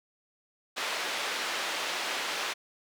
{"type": "band-pass noise", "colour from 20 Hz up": "white", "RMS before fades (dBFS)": -33, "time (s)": [0.76, 2.54], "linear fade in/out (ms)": 20, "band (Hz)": [440, 3500], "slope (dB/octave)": 12, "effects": []}